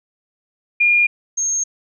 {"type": "tone pair in turn", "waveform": "sine", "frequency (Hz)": [2418, 6455], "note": ["D7", "G8"], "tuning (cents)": [50, 50], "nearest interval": "octave + perfect fourth", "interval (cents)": 1700, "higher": "second", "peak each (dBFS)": [-11, -17], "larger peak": "first", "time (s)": [[0.8, 1.07], [1.37, 1.64]], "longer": "neither", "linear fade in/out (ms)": 10, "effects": []}